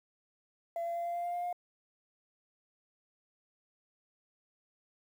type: tone with pitch steps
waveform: sine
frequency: 678 / 682.3 / 686.7 / 691 / 695.5 / 699.9 / 704.3 / 708.8 Hz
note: E5 / F5 / F5 / F5 / F5 / F5 / F5 / F5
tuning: +49 / -41 / -29 / -19 / -7 / +4 / +14 / +25 cents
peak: -31 dBFS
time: 0.76-1.528 s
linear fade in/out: 2 ms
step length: 96 ms
effects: tanh soft clip ceiling -31 dBFS + 10-bit